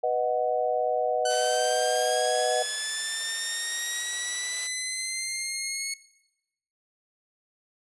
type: chord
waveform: sine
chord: B major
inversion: none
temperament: equal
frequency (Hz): 493.9 / 622.3 / 740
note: B4 / D#5 / F#5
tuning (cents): 0 / 0 / 0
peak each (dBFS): -27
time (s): 0.03-2.63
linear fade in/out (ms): 10
type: linear sweep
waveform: 10% pulse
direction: up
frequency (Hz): 1504 to 2193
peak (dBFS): -20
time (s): 1.25-5.94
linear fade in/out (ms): 5
type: high-pass noise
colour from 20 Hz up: white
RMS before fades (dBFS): -39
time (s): 1.29-4.68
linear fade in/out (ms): 20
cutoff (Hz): 480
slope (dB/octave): 12
effects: noise-tail reverb RT60 0.9 s tail -19 dB re dry + resampled to 24000 Hz